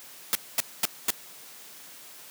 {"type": "noise bursts", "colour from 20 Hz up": "white", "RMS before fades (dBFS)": -23, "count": 4, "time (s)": [0.33, 1.104], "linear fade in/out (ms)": 0, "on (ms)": 21, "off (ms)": 230, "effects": ["white hiss -47 dBFS RMS until 2.3 s", "high-pass 150 Hz 12 dB/octave"]}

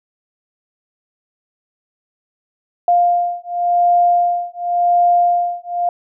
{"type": "beating tone pair", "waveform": "sine", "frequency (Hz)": [701, 701.91], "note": ["F5", "F5"], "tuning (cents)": [6, 9], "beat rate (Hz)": 0.91, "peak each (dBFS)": -15, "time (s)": [2.88, 5.89], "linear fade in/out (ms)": 2, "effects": []}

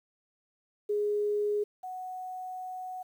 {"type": "tone pair in turn", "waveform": "sine", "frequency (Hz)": [415.3, 740], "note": ["G#4", "F#5"], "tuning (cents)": [0, 0], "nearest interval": "minor seventh", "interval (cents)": 1000, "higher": "second", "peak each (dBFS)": [-26, -36], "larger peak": "first", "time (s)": [[0.89, 1.64], [1.83, 3.03]], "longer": "second", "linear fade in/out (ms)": 10, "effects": ["10-bit"]}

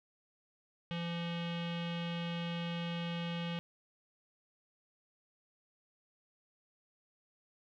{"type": "tone with low-pass filter", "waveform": "square", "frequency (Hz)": 170.3, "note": "F3", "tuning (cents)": -43, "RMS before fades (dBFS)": -38, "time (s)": [0.91, 3.59], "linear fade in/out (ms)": 0, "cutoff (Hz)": 3100, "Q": 4.5, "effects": []}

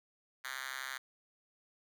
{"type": "tone with high-pass filter", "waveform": "5% pulse", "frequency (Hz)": 131.9, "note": "C3", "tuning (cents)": 14, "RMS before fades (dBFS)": -42, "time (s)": [0.44, 0.98], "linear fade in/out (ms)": 10, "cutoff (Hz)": 1800, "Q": 1.9, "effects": []}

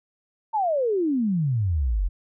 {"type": "exponential sweep", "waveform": "sine", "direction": "down", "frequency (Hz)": [914, 41.2], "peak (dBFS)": -20, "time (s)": [0.53, 2.09], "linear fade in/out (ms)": 20, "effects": []}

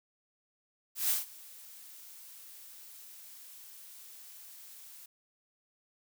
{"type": "noise with ADSR envelope", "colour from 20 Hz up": "blue", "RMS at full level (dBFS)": -28, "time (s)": [0.95, 5.06], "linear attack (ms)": 150, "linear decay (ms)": 150, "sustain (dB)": -23, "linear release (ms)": 5, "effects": []}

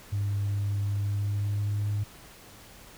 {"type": "tone with pitch glide", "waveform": "sine", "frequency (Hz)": [101.1, 103.22], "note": ["G#2", "G#2"], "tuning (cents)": [-46, -10], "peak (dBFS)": -24, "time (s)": [0.12, 2.04], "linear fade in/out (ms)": 10, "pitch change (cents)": 36, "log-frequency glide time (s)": [0.99, 1.81], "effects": ["tanh soft clip ceiling -23 dBFS", "pink hiss -50 dBFS RMS until 2.97 s"]}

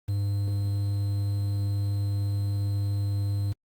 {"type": "tone with quantisation", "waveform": "triangle", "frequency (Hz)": 100.5, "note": "G2", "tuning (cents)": 44, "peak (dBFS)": -22, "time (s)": [0.08, 3.53], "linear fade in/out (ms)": 10, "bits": 8, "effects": ["Opus 32 kbps"]}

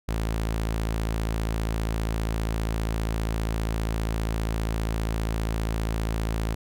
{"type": "tone", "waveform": "sawtooth", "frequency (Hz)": 55, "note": "A1", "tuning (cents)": 0, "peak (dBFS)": -21, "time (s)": [0.08, 6.55], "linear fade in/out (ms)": 10, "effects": []}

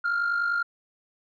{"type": "tone pair together", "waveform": "sine", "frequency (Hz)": [1357, 1407], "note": ["E6", "F6"], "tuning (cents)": [50, 12], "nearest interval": "minor second", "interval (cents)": 62, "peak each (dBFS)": [-29, -22], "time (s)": [0.04, 0.63], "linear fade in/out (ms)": 10, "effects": ["tanh soft clip ceiling -20 dBFS"]}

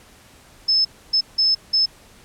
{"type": "tone bursts at uneven times", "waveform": "sine", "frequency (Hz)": 5230, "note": "E8", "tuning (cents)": -15, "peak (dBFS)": -14, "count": 4, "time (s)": [[0.68, 0.85], [1.13, 1.21], [1.38, 1.55], [1.73, 1.86]], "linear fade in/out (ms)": 10, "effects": ["pink hiss -49 dBFS RMS until 2.24 s", "low-pass 12000 Hz 12 dB/octave"]}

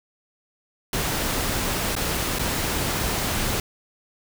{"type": "noise with dropouts", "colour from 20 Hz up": "pink", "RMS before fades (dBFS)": -25, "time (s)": [0.93, 3.6], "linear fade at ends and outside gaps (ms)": 2, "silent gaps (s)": [[1.953, 1.964], [2.387, 2.393]], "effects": []}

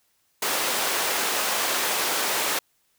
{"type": "high-pass noise", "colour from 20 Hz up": "pink", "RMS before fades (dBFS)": -25, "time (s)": [0.42, 2.59], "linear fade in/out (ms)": 5, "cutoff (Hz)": 540, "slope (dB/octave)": 12, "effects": ["white hiss -68 dBFS RMS until 2.98 s"]}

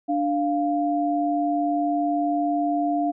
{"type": "tone pair together", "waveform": "sine", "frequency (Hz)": [293.7, 697.3], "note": ["D4", "F5"], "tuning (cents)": [0, -3], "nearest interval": "octave + minor third", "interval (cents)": 1497, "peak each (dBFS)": -23, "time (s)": [0.08, 3.12], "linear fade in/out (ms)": 20, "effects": []}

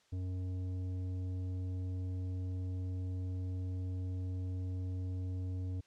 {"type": "tone with tanh clipping", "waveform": "triangle", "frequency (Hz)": 92, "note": "F#2", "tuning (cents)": -9, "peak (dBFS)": -37, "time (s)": [0.12, 5.81], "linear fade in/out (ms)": 10, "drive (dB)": 14, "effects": ["white hiss -70 dBFS RMS until 5.86 s", "low-pass 6000 Hz 12 dB/octave"]}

